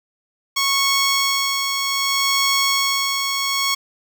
10% pulse tone with tremolo, 1103 Hz, C#6, 9 cents flat, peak -7 dBFS, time 0.56-3.75 s, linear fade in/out 10 ms, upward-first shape sine, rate 0.64 Hz, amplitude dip 40%, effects none

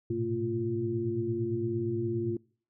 sine tone cluster, 106.4 / 115.5 / 123.8 / 226.2 / 347.2 Hz, G#2 / A#2 / B2 / A3 / F4, +42 / -16 / +5 / +48 / -10 cents, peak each -37 / -38 / -38 / -37 / -30 dBFS, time 0.1-2.37 s, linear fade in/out 5 ms, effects noise-tail reverb RT60 0.5 s tail -25 dB re dry

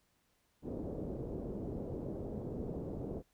white low-pass noise, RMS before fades -41 dBFS, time 0.62-3.23 s, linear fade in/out 50 ms, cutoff 470 Hz, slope 24 dB/octave, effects pink hiss -75 dBFS RMS until 3.33 s

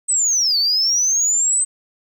sine linear two-way sweep, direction down then up, 8220 to 4409 to 8220 Hz, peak -13 dBFS, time 0.08-1.65 s, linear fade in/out 20 ms, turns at 0.58 s, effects tanh soft clip ceiling -11 dBFS + 9-bit

